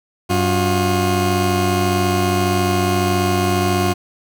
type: tone pair together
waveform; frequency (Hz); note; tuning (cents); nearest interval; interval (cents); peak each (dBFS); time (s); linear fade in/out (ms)
20% pulse; 94.6 / 356.7; F#2 / F4; +39 / +37; octave + major seventh; 2298; -13; 0.29-3.94; 20
effects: none